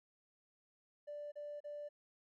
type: tone bursts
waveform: triangle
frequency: 587.3 Hz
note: D5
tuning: in tune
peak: -40 dBFS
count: 3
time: 1.07-1.89 s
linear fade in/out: 20 ms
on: 250 ms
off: 35 ms
effects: tanh soft clip ceiling -41 dBFS